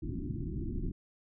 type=low-pass noise; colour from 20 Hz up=pink; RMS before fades=-36 dBFS; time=0.02-0.92 s; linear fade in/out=10 ms; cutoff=360 Hz; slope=96 dB/octave; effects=none